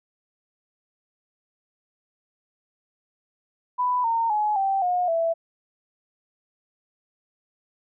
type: tone with pitch steps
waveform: sine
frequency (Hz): 993 / 915.9 / 844.7 / 779.1 / 718.6 / 662.7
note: B5 / A#5 / G#5 / G5 / F5 / E5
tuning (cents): +9 / -31 / +29 / -11 / +49 / +9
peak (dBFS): -20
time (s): 3.78-5.34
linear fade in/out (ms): 20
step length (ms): 260
effects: none